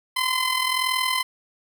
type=tone with amplitude modulation; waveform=15% pulse; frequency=1027 Hz; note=C6; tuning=33 cents flat; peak=-12 dBFS; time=0.16-1.23 s; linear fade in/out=10 ms; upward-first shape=sine; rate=41.3 Hz; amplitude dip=60%; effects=none